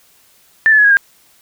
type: tone with pitch steps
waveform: sine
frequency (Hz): 1773 / 1730.5 / 1689 / 1648.5 / 1609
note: A6 / A6 / G#6 / G#6 / G6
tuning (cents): +13 / -29 / +29 / -13 / +45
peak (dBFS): -6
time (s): 0.66-0.97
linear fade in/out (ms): 0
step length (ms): 62
effects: white hiss -51 dBFS RMS until 1.41 s